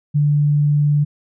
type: tone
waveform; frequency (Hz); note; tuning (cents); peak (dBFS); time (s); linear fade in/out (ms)
sine; 146.83; D3; 0; -12; 0.14-1.05; 20
effects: none